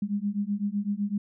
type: beating tone pair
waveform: sine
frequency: 200 / 207.9 Hz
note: G3 / G#3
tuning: +35 / +2 cents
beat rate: 7.9 Hz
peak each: -29 dBFS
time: 0.02-1.18 s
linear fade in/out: 5 ms
effects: none